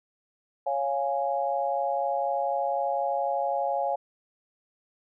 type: chord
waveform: sine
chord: Db major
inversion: none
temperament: equal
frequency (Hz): 554.4 / 698.5 / 830.6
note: Db5 / F5 / Ab5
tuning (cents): 0 / 0 / 0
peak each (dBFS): -29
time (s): 0.66-3.96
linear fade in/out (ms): 10
effects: none